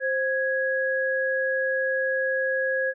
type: tone pair together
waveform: sine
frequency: 526 / 1661.8 Hz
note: C5 / G#6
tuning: +9 / +1 cents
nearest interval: octave + minor sixth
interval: 1992 cents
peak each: -25 dBFS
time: 0-2.94 s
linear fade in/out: 50 ms
effects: none